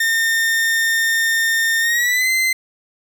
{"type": "tone with pitch glide", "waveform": "40% pulse", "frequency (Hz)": [1818, 2064], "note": ["A#6", "C7"], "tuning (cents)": [-44, -24], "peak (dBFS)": -14, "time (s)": [0, 2.53], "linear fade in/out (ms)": 5, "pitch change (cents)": 220, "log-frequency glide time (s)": [1.8, 2.3], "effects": []}